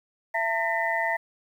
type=tone cluster; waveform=sine; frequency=671 / 901 / 1821 / 1990 Hz; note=E5 / A5 / A#6 / B6; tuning=+31 / +41 / -41 / +13 cents; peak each=-29 dBFS; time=0.34-1.17 s; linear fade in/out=10 ms; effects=9-bit

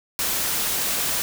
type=noise; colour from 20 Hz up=white; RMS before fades=-24 dBFS; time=0.19-1.22 s; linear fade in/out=0 ms; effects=none

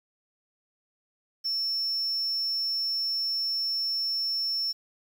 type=tone; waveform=triangle; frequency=5400 Hz; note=E8; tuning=41 cents sharp; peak=-25 dBFS; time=1.44-4.73 s; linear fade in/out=20 ms; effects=9-bit

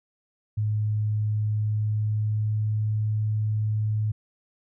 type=tone with pitch glide; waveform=sine; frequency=106.5 to 107.36 Hz; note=G#2 to A2; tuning=+44 to -42 cents; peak=-22 dBFS; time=0.57-4.12 s; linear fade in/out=10 ms; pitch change=+14 cents; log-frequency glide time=1.47-2.84 s; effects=none

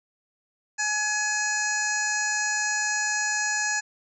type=harmonic tone; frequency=844 Hz; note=G#5; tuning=28 cents sharp; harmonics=1 / 2 / 3 / 5 / 6 / 7 / 8 / 9; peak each=-33 / -26 / -35 / -39 / -38 / -36 / -30 / -38 dBFS; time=0.78-3.81 s; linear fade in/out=20 ms; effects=none

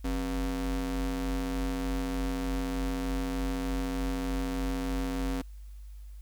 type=ring-modulated tone; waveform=square; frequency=110.3 Hz; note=A2; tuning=5 cents sharp; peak=-27 dBFS; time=0.04-5.42 s; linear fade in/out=10 ms; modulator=157 Hz; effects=added 50 Hz sine -42 dBFS peak until 6.21 s + white hiss -66 dBFS RMS until 6.21 s

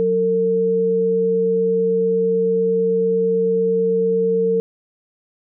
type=tone pair together; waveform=sine; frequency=183.73 / 454.5 Hz; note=F#3 / A#4; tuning=-12 / -44 cents; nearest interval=octave + major third; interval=1568 cents; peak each=-24 / -15 dBFS; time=0-4.6 s; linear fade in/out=0 ms; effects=none

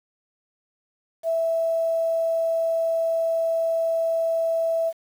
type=tone with quantisation; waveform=sine; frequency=658 Hz; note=E5; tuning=3 cents flat; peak=-20 dBFS; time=1.23-4.93 s; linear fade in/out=50 ms; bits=8; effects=none

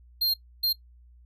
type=tone bursts at uneven times; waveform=square; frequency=4202 Hz; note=C8; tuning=7 cents sharp; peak=-22 dBFS; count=2; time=0.21-0.34 / 0.63-0.73 s; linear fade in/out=10 ms; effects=noise-tail reverb RT60 0.1 s tail -17 dB re dry + added 60 Hz sine -51 dBFS peak until 1.25 s

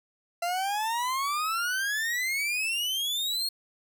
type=exponential sweep; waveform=40% pulse; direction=up; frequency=680 to 4333 Hz; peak=-26 dBFS; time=0.42-3.49 s; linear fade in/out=5 ms; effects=none

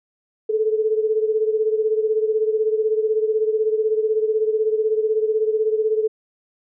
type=beating tone pair; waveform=sine; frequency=432.1 / 448.1 Hz; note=A4 / A4; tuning=-31 / +32 cents; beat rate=16 Hz; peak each=-18 / -23 dBFS; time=0.49-6.08 s; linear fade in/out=10 ms; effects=none

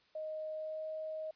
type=tone with pitch glide; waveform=sine; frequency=623 to 627.7 Hz; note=D#5 to D#5; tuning=+2 to +15 cents; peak=-38 dBFS; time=0.15-1.31 s; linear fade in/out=5 ms; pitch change=+13 cents; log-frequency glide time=0.54-0.87 s; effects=white hiss -69 dBFS RMS until 1.35 s + resampled to 11025 Hz

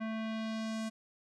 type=tone with low-pass filter sweep; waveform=square; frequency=221.2 Hz; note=A3; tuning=9 cents sharp; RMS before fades=-37 dBFS; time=0-0.9 s; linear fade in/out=20 ms; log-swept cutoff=2000 to 8500 Hz; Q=1.3; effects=none

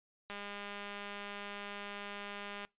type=click train; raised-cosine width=0.3 ms; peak=-28 dBFS; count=478; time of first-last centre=0.3-2.65 s; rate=203 Hz; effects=noise-tail reverb RT60 0.2 s tail -23 dB re dry + resampled to 8000 Hz

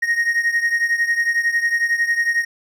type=beating tone pair; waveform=triangle; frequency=1864.7 / 1875.7 Hz; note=A#6 / A#6; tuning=0 / +10 cents; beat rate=11 Hz; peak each=-16 / -20 dBFS; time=0.02-2.45 s; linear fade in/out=10 ms; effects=none

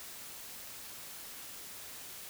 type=silence; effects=white hiss -47 dBFS RMS until 2.29 s

